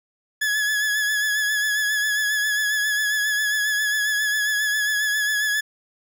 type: tone with vibrato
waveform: 40% pulse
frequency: 1700 Hz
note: G#6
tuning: 40 cents sharp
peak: -19 dBFS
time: 0.41-5.61 s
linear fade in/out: 10 ms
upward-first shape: sine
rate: 7.4 Hz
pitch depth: 37 cents each way
effects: none